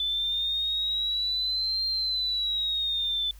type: exponential two-way sweep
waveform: sine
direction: up then down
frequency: 3500 to 4186 to 3500 Hz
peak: -25 dBFS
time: 0-3.31 s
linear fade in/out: 2 ms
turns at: 1.86 s
effects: added 50 Hz sine -45 dBFS peak until 3.39 s + white hiss -58 dBFS RMS until 3.39 s